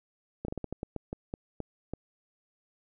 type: slowing click train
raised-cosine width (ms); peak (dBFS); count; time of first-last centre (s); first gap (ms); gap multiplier
2; -21; 12; 0.45-1.936; 33; 1.26
effects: none